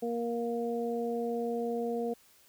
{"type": "harmonic tone", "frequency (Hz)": 234.8, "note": "A#3", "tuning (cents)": 13, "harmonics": [1, 2, 3], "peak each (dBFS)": [-35, -32, -39], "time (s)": [0.02, 2.14], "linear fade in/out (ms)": 10, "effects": ["white hiss -62 dBFS RMS until 2.48 s"]}